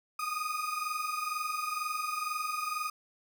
35% pulse tone pair together, 1225.9 / 1248 Hz, D#6 / D#6, -26 / +5 cents, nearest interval unison, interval 31 cents, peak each -34 / -33 dBFS, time 0.19-2.9 s, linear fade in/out 5 ms, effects none

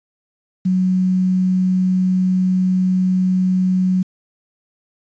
sine tone with quantisation, 185 Hz, F#3, in tune, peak -13 dBFS, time 0.65-4.03 s, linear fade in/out 10 ms, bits 7, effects resampled to 16000 Hz

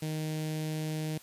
sawtooth tone with notch filter, 155.6 Hz, D#3, in tune, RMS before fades -34 dBFS, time 0.02-1.18 s, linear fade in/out 5 ms, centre 1200 Hz, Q 0.81, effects white hiss -55 dBFS RMS until 1.22 s + resampled to 32000 Hz

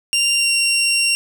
20% pulse tone with pitch glide, 2780 to 2756 Hz, F7 to F7, -9 to -24 cents, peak -9 dBFS, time 0.13-1.15 s, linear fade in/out 0 ms, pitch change -15 cents, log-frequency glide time 0.34-0.5 s, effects none

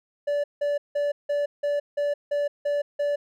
triangle tone bursts, 579 Hz, D5, 25 cents flat, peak -20 dBFS, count 9, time 0.27-3.16 s, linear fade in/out 10 ms, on 170 ms, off 170 ms, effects none

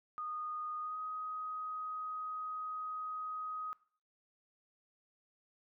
sine tone with pitch glide, 1232 to 1255.7 Hz, D#6 to D#6, -17 to +15 cents, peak -38 dBFS, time 0.18-3.73 s, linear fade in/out 0 ms, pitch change +32 cents, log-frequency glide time 0.8-0.98 s, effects noise-tail reverb RT60 0.5 s tail -20 dB re dry

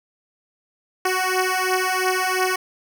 10% pulse beating tone pair, 370 / 372.9 Hz, F#4 / F#4, 0 / +14 cents, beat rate 2.9 Hz, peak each -14 dBFS, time 1.05-2.56 s, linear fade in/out 5 ms, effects none

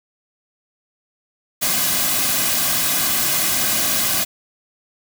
white noise with comb filter, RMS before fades -19 dBFS, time 1.61-4.25 s, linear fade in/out 20 ms, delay 2.2 ms, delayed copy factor -0.65, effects none

